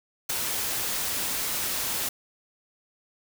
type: noise with ADSR envelope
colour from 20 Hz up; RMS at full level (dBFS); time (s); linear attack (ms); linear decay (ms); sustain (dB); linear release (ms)
white; -25; 0.29-2.09; 10; 8; -4; 4
effects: none